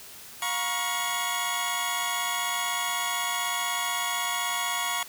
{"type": "tone cluster", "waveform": "20% pulse", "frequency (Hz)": [711, 953, 1107, 3377], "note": ["F5", "A#5", "C#6", "G#7"], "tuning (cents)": [31, 38, -3, 28], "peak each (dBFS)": [-30, -27, -26, -27], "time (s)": [0.42, 5.03], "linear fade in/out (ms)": 2, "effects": ["white hiss -45 dBFS RMS until 5.08 s"]}